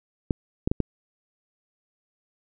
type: clicks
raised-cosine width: 3 ms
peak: -9 dBFS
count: 4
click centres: 0.308 / 0.675 / 0.715 / 0.803 s
effects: none